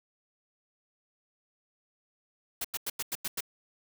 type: noise bursts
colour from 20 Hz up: white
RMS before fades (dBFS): -33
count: 7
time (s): 2.61-3.407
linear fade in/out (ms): 5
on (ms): 35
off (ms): 92
effects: none